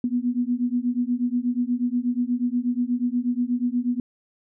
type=beating tone pair; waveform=sine; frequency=240.5 / 248.8 Hz; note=B3 / B3; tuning=-46 / +13 cents; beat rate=8.3 Hz; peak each=-24 dBFS; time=0.04-4 s; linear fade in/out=2 ms; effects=none